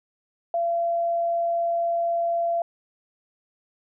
sine tone, 681 Hz, F5, 44 cents flat, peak -21 dBFS, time 0.54-2.62 s, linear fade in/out 2 ms, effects none

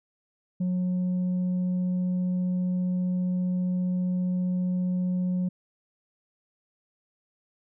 sine tone, 181.5 Hz, F#3, 33 cents flat, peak -21 dBFS, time 0.6-5.49 s, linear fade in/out 10 ms, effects tanh soft clip ceiling -23 dBFS

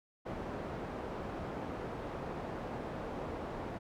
white low-pass noise, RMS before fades -41 dBFS, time 0.25-3.79 s, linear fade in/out 20 ms, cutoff 690 Hz, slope 12 dB/octave, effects none

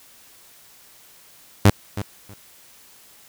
sawtooth tone with echo, 100.9 Hz, G#2, 49 cents flat, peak -5 dBFS, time 1.65-1.7 s, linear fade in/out 5 ms, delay 320 ms, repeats 2, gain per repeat -15 dB, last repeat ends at 2.34 s, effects white hiss -50 dBFS RMS until 3.28 s

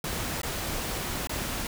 pink noise with dropouts, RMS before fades -32 dBFS, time 0.04-1.67 s, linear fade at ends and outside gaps 2 ms, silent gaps 0.417-0.432 / 1.272-1.294 s, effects none

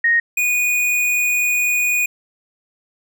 sine / square tone pair in turn, 1864.7 / 2464 Hz, A#6 / D#7, 0 / -17 cents, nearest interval perfect fourth, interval 483 cents, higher second, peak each -12 / -16 dBFS, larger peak first, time 0.04-0.2 / 0.37-2.06 s, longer second, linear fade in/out 5 ms, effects none

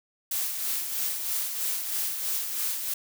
blue noise with tremolo, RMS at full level -28 dBFS, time 0.31-2.94 s, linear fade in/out 5 ms, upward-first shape sine, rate 3.1 Hz, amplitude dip 45%, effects none

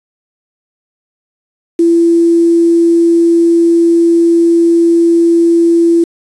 sine tone with quantisation, 337 Hz, E4, 38 cents sharp, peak -5 dBFS, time 1.79-6.04 s, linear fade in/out 5 ms, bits 5, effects resampled to 24000 Hz

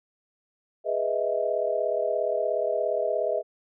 sine chord, E major seventh, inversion first, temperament equal, 415.3 / 493.9 / 622.3 / 659.3 Hz, G#4 / B4 / D#5 / E5, 0 / 0 / 0 / 0 cents, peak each -31 / -30 / -27 / -29 dBFS, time 0.84-3.43 s, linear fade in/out 50 ms, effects none

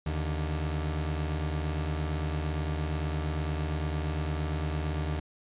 30% pulse tone pair together, 77.82 / 146.9 Hz, D#2 / D3, +1 / +1 cents, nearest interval major seventh, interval 1100 cents, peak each -27 / -34 dBFS, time 0.06-5.2 s, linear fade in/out 5 ms, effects resampled to 8000 Hz

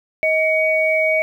sine tone pair together, 632 / 2249 Hz, D#5 / C#7, +27 / +24 cents, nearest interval octave + minor seventh, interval 2197 cents, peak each -17 dBFS, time 0.23-1.22 s, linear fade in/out 0 ms, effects 8-bit

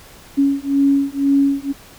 sine beating tone pair, 277.2 / 279.2 Hz, C#4 / C#4, 0 / +13 cents, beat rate 2 Hz, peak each -16 dBFS, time 0.37-1.73 s, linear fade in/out 20 ms, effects pink hiss -43 dBFS RMS until 1.98 s

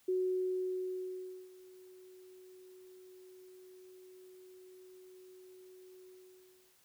sine tone with ADSR envelope, 370 Hz, F#4, in tune, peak -29 dBFS, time 0.08-6.78 s, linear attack 8 ms, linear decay 1400 ms, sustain -24 dB, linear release 690 ms, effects white hiss -68 dBFS RMS until 6.84 s

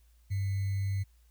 sine tone with sample-and-hold, 98 Hz, G2, in tune, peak -28 dBFS, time 0.3-1.04 s, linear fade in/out 20 ms, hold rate 2100 Hz, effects added 58 Hz sine -59 dBFS peak until 1.3 s + white hiss -72 dBFS RMS until 1.3 s

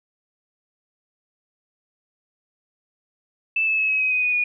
sine tone with pitch steps, 2637 / 2610 / 2583 / 2556 / 2530 / 2503 / 2478 / 2452 Hz, E7 / E7 / E7 / D#7 / D#7 / D#7 / D#7 / D#7, 0 / -18 / -36 / +46 / +28 / +10 / -8 / -26 cents, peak -18 dBFS, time 3.56-4.44 s, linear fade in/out 5 ms, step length 110 ms, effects none

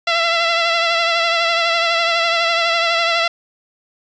10% pulse tone with vibrato, 673 Hz, E5, 36 cents sharp, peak -6 dBFS, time 0.07-3.28 s, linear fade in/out 5 ms, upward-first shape triangle, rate 12 Hz, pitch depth 40 cents each way, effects resampled to 16000 Hz + 7-bit

